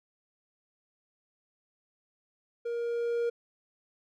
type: tone with level ramp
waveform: triangle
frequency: 470.9 Hz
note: A#4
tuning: 18 cents sharp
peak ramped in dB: -29 to -24 dBFS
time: 2.65-3.3 s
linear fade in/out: 10 ms
effects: none